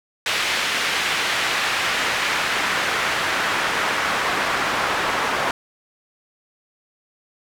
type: noise with band-pass filter sweep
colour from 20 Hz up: pink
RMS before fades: -22 dBFS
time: 0.26-5.51 s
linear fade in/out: 2 ms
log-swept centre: 2500 to 1200 Hz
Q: 0.97
effects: none